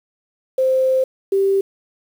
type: tone pair in turn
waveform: sine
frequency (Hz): 522 / 391.1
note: C5 / G4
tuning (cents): -4 / -4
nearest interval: perfect fourth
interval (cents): 500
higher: first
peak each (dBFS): -13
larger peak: neither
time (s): 0.58-1.04 / 1.32-1.61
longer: first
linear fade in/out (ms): 5
effects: 7-bit